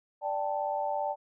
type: chord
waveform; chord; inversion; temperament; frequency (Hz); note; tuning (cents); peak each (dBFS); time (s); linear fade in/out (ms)
sine; D suspended fourth; none; just; 587.3 / 783.1 / 881; D5 / G5 / A5; 0 / -2 / +2; -33; 0.21-1.16; 50
effects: none